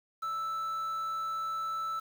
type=tone with quantisation; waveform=triangle; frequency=1318.5 Hz; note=E6; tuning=in tune; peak=-30 dBFS; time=0.22-2 s; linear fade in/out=10 ms; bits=9; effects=none